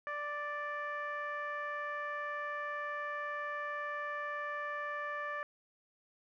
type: tone with low-pass filter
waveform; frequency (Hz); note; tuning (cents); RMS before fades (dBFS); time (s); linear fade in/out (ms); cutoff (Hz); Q
15% pulse; 587.3; D5; 0; -39; 0.07-5.43; 0; 1600; 2.7
effects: none